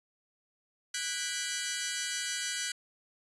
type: chord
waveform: 10% pulse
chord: G# half-diminished seventh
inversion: third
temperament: equal with one note detuned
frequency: 1480 / 1627 / 1975.5 / 2349 Hz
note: F#6 / G#6 / B6 / D7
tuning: 0 / -36 / 0 / 0 cents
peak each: -28 / -30 / -28 / -32 dBFS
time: 0.94-2.72 s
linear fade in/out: 5 ms
effects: resampled to 22050 Hz